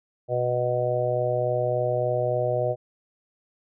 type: harmonic tone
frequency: 123.47 Hz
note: B2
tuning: in tune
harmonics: 1 / 3 / 4 / 5 / 6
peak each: -29 / -32 / -27 / -25 / -33 dBFS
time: 0.28-2.76 s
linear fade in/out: 50 ms
effects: none